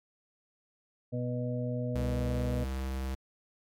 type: harmonic tone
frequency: 123.1 Hz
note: B2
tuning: 5 cents flat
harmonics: 1 / 2 / 4 / 5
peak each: -33 / -36 / -39 / -40 dBFS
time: 1.12-2.65 s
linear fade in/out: 20 ms
type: tone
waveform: square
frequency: 65.9 Hz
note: C2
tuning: 13 cents sharp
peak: -33 dBFS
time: 1.95-3.15 s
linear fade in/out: 5 ms
effects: AAC 64 kbps